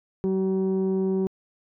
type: tone pair together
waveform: sine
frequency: 190 / 380 Hz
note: F#3 / F#4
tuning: +46 / +46 cents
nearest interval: octave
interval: 1200 cents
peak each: -22 dBFS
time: 0.24-1.27 s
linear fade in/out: 0 ms
effects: tanh soft clip ceiling -18 dBFS